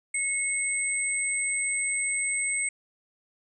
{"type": "tone pair together", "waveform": "sine", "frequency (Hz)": [2187, 8205], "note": ["C#7", "C9"], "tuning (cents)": [-24, -35], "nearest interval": "octave + major seventh", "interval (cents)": 2289, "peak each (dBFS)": -28, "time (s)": [0.14, 2.69], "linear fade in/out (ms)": 5, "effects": []}